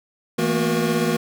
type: tone cluster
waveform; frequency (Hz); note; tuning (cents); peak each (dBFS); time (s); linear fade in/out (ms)
square; 163.4 / 222.1 / 239.1 / 365.1 / 474.8; E3 / A3 / A#3 / F#4 / A#4; -15 / +16 / +44 / -23 / +32; -26; 0.38-1.17; 10
effects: none